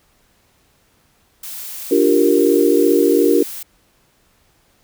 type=noise; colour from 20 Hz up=blue; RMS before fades=-30 dBFS; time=1.43-3.63 s; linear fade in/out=5 ms
type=chord; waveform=sine; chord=G minor seventh; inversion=second; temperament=equal; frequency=293.7 / 349.2 / 392 / 466.2 Hz; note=D4 / F4 / G4 / Bb4; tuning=0 / 0 / 0 / 0 cents; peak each=-16 dBFS; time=1.91-3.43 s; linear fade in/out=5 ms
effects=pink hiss -58 dBFS RMS until 4.83 s